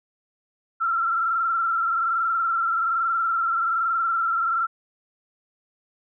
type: tone with frequency modulation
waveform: sine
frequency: 1349 Hz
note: E6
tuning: 40 cents sharp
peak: -20 dBFS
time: 0.8-4.67 s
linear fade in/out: 20 ms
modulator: 21.2 Hz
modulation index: 2
effects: none